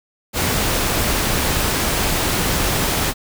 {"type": "noise", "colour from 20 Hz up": "pink", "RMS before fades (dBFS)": -19, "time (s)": [0.33, 3.14], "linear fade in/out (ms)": 50, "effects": []}